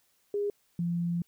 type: tone pair in turn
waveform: sine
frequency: 408.6 / 171.8 Hz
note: G#4 / F3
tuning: -28 / -28 cents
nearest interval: octave + minor third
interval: 1500 cents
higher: first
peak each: -27 dBFS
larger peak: neither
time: 0.34-0.5 / 0.79-1.22 s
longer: second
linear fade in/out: 2 ms
effects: white hiss -70 dBFS RMS until 1.27 s